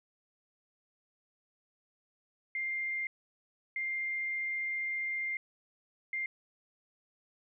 sine tone bursts at uneven times, 2105 Hz, C7, 10 cents sharp, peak -32 dBFS, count 3, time 2.55-3.07 / 3.76-5.37 / 6.13-6.26 s, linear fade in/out 2 ms, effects none

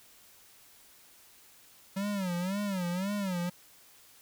square tone with vibrato, 189.3 Hz, F#3, 40 cents sharp, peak -31 dBFS, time 1.96-3.5 s, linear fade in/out 10 ms, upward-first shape sine, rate 1.9 Hz, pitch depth 150 cents each way, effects white hiss -58 dBFS RMS until 4.21 s

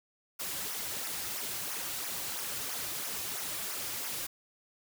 white noise with flanger, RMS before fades -37 dBFS, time 0.39-4.27 s, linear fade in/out 10 ms, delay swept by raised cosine 0.24 to 4.74 ms, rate 3 Hz, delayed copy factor -0.75, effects none

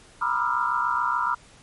sine tone cluster, 953 / 1000 / 1202 / 1331 / 1398 Hz, A#5 / B5 / D6 / E6 / F6, +38 / +21 / +40 / +16 / +1 cents, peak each -28 dBFS, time 0.21-1.35 s, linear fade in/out 10 ms, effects pink hiss -52 dBFS RMS until 1.62 s + MP3 48 kbps

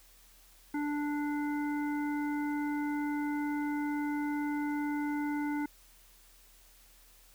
harmonic tone, 293.7 Hz, D4, in tune, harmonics 1 / 3 / 5 / 7, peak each -31 / -40 / -44 / -46 dBFS, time 0.74-5.66 s, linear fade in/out 5 ms, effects added 40 Hz sine -61 dBFS peak until 7.34 s + white hiss -61 dBFS RMS until 7.34 s

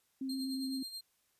sine tone with vibrato, 264.9 Hz, C4, 22 cents sharp, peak -35 dBFS, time 0.21-0.83 s, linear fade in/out 5 ms, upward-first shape sine, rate 8.2 Hz, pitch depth 12 cents each way
40% pulse tone with tremolo, 4193 Hz, C8, 3 cents sharp, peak -39 dBFS, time 0.29-1.01 s, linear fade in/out 5 ms, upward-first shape sine, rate 9.3 Hz, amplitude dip 60%
effects white hiss -75 dBFS RMS until 1.39 s + resampled to 32000 Hz

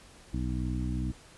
harmonic tone with a mistuned harmonic, 62.3 Hz, B1, 16 cents sharp, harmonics 1 / 2 / 3 / 4 / 5, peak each -32 / -35 / -37 / -38 / -39 dBFS, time 0.33-1.12 s, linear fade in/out 10 ms, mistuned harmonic 1, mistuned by +15 cents, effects pink hiss -54 dBFS RMS until 1.37 s + resampled to 24000 Hz

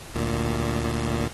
15% pulse tone pair together, 73.42 / 115.64 Hz, D2 / A#2, 0 / -13 cents, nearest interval minor sixth, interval 787 cents, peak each -21 dBFS, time 0.15-1.28 s, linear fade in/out 5 ms, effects pink hiss -42 dBFS RMS until 1.33 s + AAC 32 kbps

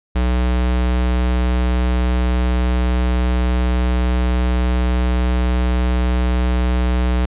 square tone, 61.74 Hz, B1, in tune, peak -15 dBFS, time 0.15-7.26 s, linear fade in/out 10 ms, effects resampled to 8000 Hz

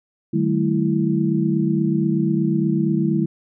sine tone cluster, 152.6 / 188.9 / 217.2 / 330.4 Hz, D#3 / F#3 / A3 / E4, -33 / +36 / -22 / +4 cents, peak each -22 dBFS, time 0.33-3.26 s, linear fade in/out 10 ms, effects none

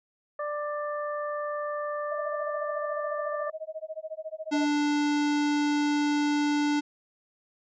harmonic tone, 591 Hz, D5, 11 cents sharp, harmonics 1 / 2 / 3, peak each -31 / -34 / -41 dBFS, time 0.39-3.5 s, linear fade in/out 5 ms
sine tone with tremolo, 631 Hz, D#5, 24 cents sharp, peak -31 dBFS, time 2.11-4.66 s, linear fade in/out 10 ms, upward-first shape sine, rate 14 Hz, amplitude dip 100%
square tone, 293.7 Hz, D4, in tune, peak -24 dBFS, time 4.51-6.81 s, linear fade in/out 20 ms
effects resampled to 16000 Hz

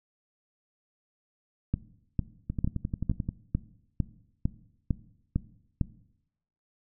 two click trains, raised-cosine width 5 ms, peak -13 / -18 dBFS, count 10 / 10, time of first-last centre 1.74-5.812 / 2.5-3.289 s, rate 2.21 / 11.4 Hz, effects noise-tail reverb RT60 0.8 s tail -18 dB re dry

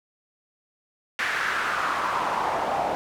pink noise with band-pass filter sweep, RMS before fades -26 dBFS, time 1.19-2.95 s, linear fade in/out 0 ms, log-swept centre 1800 to 690 Hz, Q 2.9, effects none

